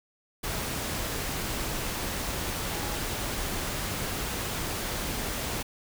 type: tone in noise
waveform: sine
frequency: 830.6 Hz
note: G#5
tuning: in tune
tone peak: -40 dBFS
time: 2.71-2.95 s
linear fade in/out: 10 ms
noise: pink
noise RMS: -32 dBFS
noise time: 0.43-5.63 s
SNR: -11 dB
effects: none